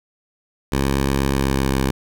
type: tone with pitch glide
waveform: 10% pulse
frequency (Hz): 68.2 to 66.64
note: C#2 to C2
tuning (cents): -28 to +32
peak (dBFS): -9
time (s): 0.72-1.91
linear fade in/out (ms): 5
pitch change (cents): -40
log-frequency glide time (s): 1.26-1.79
effects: none